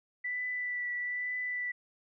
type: tone with vibrato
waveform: sine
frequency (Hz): 1975.5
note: B6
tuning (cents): 0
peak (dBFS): -32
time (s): 0.24-1.72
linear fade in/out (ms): 10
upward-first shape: triangle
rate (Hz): 1.1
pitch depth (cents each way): 19
effects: none